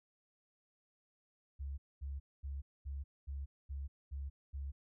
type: tone bursts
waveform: sine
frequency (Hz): 69.3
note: C#2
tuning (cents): 0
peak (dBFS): -39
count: 8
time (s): 1.59-4.72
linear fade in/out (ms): 20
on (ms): 190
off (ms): 230
effects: none